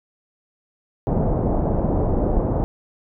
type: low-pass noise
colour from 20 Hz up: pink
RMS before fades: -20 dBFS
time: 1.07-2.64 s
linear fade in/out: 0 ms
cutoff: 750 Hz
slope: 24 dB/octave
effects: none